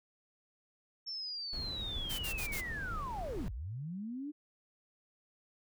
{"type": "linear two-way sweep", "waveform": "sine", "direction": "down then up", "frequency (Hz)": [5450, 46.17, 305], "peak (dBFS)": -38, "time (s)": [1.06, 4.32], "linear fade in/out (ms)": 20, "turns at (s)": 3.52}
{"type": "noise", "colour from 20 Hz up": "brown", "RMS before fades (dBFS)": -42, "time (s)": [1.53, 3.48], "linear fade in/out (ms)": 0}
{"type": "noise bursts", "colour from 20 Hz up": "white", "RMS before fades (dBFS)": -41, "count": 4, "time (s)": [2.09, 2.616], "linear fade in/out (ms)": 20, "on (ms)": 100, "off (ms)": 42}
{"effects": []}